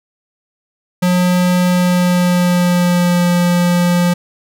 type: tone with pitch glide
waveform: square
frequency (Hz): 179.7 to 175.8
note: F3 to F3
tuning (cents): +50 to +12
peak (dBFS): -11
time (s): 1.02-4.14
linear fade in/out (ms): 10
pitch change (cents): -38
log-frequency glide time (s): 1.68-3.27
effects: none